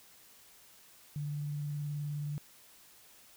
sine tone with vibrato, 146.83 Hz, D3, in tune, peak -34 dBFS, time 1.16-2.38 s, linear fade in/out 0 ms, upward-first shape sine, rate 19 Hz, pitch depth 28 cents each way, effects white hiss -59 dBFS RMS until 3.36 s

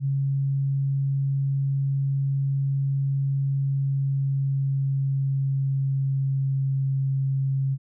sine tone with pitch glide, 137.5 to 135.37 Hz, C#3 to C#3, -14 to -41 cents, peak -21 dBFS, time 0-7.78 s, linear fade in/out 50 ms, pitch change -27 cents, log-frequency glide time 3.59-6.89 s, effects none

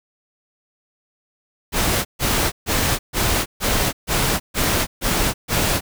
pink noise bursts, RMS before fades -19 dBFS, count 9, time 1.72-5.81 s, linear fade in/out 50 ms, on 330 ms, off 140 ms, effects none

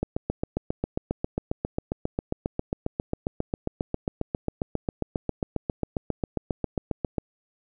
click train, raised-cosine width 2 ms, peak -12 dBFS, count 54, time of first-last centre 0.03-7.182 s, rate 7.41 Hz, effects none

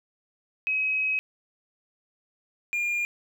sine / triangle tone pair in turn, 2545 / 2411 Hz, D#7 / D7, +39 / +45 cents, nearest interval minor second, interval 94 cents, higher first, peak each -23 dBFS, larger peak neither, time 0.67-1.19 / 2.73-3.05 s, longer first, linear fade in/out 0 ms, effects none

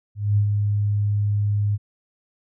sine tone with ADSR envelope, 103.1 Hz, G#2, 12 cents flat, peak -14 dBFS, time 0.15-1.78 s, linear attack 220 ms, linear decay 90 ms, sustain -4 dB, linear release 36 ms, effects none

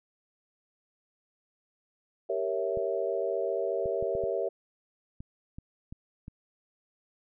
sine chord, G diminished seventh, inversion none, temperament equal, 392 / 466.2 / 554.4 / 659.3 Hz, G4 / Bb4 / Db5 / Fb5, 0 / 0 / 0 / 0 cents, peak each -33 dBFS, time 2.29-4.49 s, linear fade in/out 10 ms
clicks, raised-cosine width 5 ms, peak -29 dBFS, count 9, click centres 2.773 / 3.858 / 4.026 / 4.152 / 4.238 / 5.205 / 5.585 / 5.925 / 6.281 s
effects none

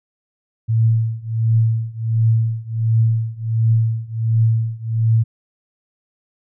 sine tone with tremolo, 112.9 Hz, A2, 45 cents sharp, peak -10 dBFS, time 0.68-5.24 s, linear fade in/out 20 ms, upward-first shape triangle, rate 1.4 Hz, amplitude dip 95%, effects none

